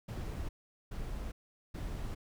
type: noise bursts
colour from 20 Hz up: brown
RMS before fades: -39 dBFS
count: 3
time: 0.08-2.15 s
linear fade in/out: 10 ms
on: 410 ms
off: 420 ms
effects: none